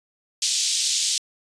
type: band-pass noise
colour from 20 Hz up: white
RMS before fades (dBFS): -23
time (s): 0.42-1.18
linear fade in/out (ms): 2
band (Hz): 3300 to 7600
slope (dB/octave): 24
effects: resampled to 22050 Hz